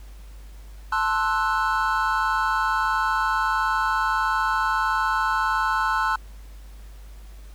triangle chord, F# half-diminished seventh, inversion first, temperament equal with one note detuned, 880 / 1053.8 / 1318.5 / 1480 Hz, A5 / C6 / E6 / F#6, 0 / +12 / 0 / 0 cents, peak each -24 dBFS, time 0.92-6.16 s, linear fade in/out 5 ms, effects added 50 Hz sine -39 dBFS peak until 7.54 s + pink hiss -54 dBFS RMS until 7.54 s

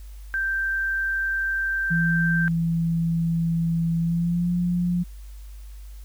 sine tone, 1568 Hz, G6, in tune, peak -22 dBFS, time 0.34-2.48 s, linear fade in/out 0 ms
sine tone with pitch glide, 166.4 to 176.29 Hz, E3 to F3, +17 to +17 cents, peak -20 dBFS, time 1.9-5.04 s, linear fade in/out 20 ms, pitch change +100 cents, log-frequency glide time 4-4.53 s
effects added 50 Hz sine -37 dBFS peak until 6.04 s + white hiss -56 dBFS RMS until 6.04 s

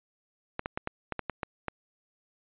clicks, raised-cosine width 0.5 ms, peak -16 dBFS, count 9, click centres 0.594 / 0.659 / 0.775 / 0.874 / 1.123 / 1.193 / 1.297 / 1.432 / 1.683 s, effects resampled to 8000 Hz

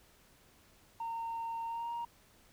sine tone with pitch glide, 917 to 939 Hz, A#5 to A#5, -29 to +12 cents, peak -34 dBFS, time 1-2.05 s, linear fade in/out 5 ms, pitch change +41 cents, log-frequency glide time 1.66-1.92 s, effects tanh soft clip ceiling -34 dBFS + pink hiss -64 dBFS RMS until 2.52 s

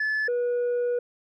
sine tone pair in turn, 1730 / 485.5 Hz, A6 / B4, -30 / -30 cents, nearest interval octave + minor seventh, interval 2200 cents, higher first, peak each -21 / -20 dBFS, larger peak second, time 0-0.28 / 0.28-0.99 s, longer second, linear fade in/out 5 ms, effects tanh soft clip ceiling -22 dBFS

